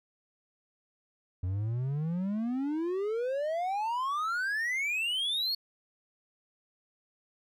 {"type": "exponential sweep", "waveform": "triangle", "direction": "up", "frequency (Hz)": [88.3, 4428], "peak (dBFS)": -27, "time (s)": [1.43, 5.55], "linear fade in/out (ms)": 5, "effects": []}